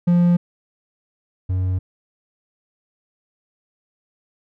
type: tone pair in turn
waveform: triangle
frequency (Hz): 174.61 / 92.5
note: F3 / F#2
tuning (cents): 0 / 0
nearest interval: major seventh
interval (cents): 1100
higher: first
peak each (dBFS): -10 / -16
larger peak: first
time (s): 0.07-0.37 / 1.49-1.79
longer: neither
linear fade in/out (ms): 10
effects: none